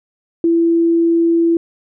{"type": "tone", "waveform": "sine", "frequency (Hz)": 334.7, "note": "E4", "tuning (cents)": 26, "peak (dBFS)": -10, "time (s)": [0.44, 1.57], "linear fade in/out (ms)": 2, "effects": []}